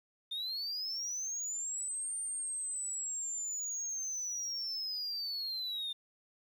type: linear two-way sweep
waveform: sine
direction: up then down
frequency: 3603 to 8880 to 3603 Hz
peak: -33 dBFS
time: 0.31-5.93 s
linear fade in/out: 10 ms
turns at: 2.17 s
effects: tanh soft clip ceiling -34 dBFS + 11-bit